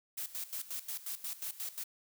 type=noise with tremolo; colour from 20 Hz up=blue; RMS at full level=-39 dBFS; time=0.17-1.84 s; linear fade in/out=10 ms; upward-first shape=square; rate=5.6 Hz; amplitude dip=80%; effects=none